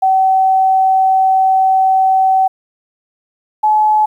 sine tone pair in turn, 762 / 855.3 Hz, G5 / A5, -49 / -49 cents, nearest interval major second, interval 200 cents, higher second, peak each -8 dBFS, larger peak neither, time 0.02-2.48 / 3.63-4.06 s, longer first, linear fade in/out 10 ms, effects 8-bit

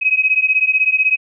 sine beating tone pair, 2529 / 2545 Hz, D#7 / D#7, +28 / +39 cents, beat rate 16 Hz, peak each -15 dBFS, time 0.01-1.17 s, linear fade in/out 20 ms, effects none

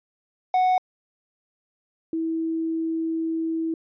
triangle / sine tone pair in turn, 739 / 325.2 Hz, F#5 / E4, -2 / -23 cents, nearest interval octave + major second, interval 1421 cents, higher first, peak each -15 / -23 dBFS, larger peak first, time 0.54-0.78 / 2.13-3.74 s, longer second, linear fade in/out 2 ms, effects resampled to 11025 Hz

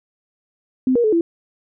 sine tone with pitch steps, 257.8 / 475.1 / 431.4 / 336.3 Hz, C4 / A#4 / A4 / E4, -26 / +33 / -34 / +35 cents, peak -13 dBFS, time 0.87-1.21 s, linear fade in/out 2 ms, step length 85 ms, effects none

